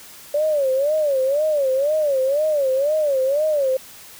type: tone with vibrato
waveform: sine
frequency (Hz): 570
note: C#5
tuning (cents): +48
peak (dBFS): -16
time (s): 0.34-3.77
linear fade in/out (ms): 5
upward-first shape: sine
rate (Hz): 2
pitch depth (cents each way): 160
effects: white hiss -42 dBFS RMS until 4.19 s